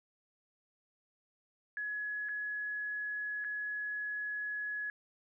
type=tone with dropouts; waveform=sine; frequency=1688 Hz; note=G#6; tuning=28 cents sharp; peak=-35 dBFS; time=1.77-4.9 s; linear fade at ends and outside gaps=1 ms; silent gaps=2.287-2.291 / 3.442-3.446 s; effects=none